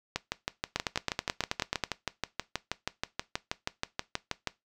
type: two click trains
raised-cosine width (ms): 0.2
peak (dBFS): -12 / -10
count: 28 / 11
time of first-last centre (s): 0.16-4.473 / 0.76-1.838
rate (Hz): 6.26 / 9.28
effects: noise-tail reverb RT60 0.2 s tail -19 dB re dry